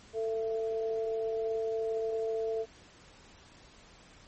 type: tone pair together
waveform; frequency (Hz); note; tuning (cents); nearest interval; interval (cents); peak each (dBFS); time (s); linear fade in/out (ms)
sine; 446.1 / 670; A4 / E5; +24 / +28; perfect fifth; 704; -30 / -38; 0.13-2.66; 50
effects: pink hiss -56 dBFS RMS until 4.27 s + MP3 32 kbps